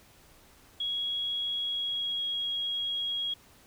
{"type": "tone with pitch glide", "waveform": "sine", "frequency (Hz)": [3322, 3297], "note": ["G#7", "G#7"], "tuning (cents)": [0, -13], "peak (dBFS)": -29, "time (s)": [0.8, 3.34], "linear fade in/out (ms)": 5, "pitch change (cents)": -13, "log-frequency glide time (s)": [1.57, 2.35], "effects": ["pink hiss -58 dBFS RMS until 3.66 s"]}